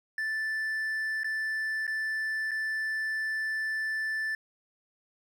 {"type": "tone with dropouts", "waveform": "triangle", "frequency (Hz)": 1760, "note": "A6", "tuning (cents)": 0, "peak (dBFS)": -27, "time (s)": [0.18, 4.35], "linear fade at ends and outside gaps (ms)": 2, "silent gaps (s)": [[1.234, 1.244], [1.868, 1.877], [2.51, 2.515]], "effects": []}